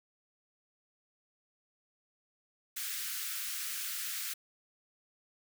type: high-pass noise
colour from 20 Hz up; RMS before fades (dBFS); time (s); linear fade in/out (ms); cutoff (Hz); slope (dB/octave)
white; -38; 2.76-4.34; 10; 1300; 48
effects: none